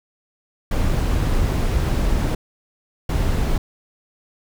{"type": "noise bursts at uneven times", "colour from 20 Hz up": "brown", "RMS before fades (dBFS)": -19, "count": 2, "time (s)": [[0.71, 2.35], [3.09, 3.58]], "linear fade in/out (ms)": 5, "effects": []}